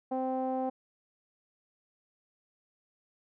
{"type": "tone with low-pass filter", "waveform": "sawtooth", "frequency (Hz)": 260, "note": "C4", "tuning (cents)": -11, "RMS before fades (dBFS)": -32, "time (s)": [0.11, 0.7], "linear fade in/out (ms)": 10, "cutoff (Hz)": 700, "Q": 7, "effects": []}